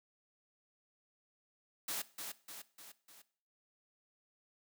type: noise with echo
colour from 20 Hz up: white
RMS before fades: -39 dBFS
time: 1.88-2.02 s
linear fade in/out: 5 ms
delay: 300 ms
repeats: 4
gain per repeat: -5 dB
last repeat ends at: 3.22 s
effects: noise-tail reverb RT60 0.5 s tail -18 dB re dry + high-pass 200 Hz 12 dB/octave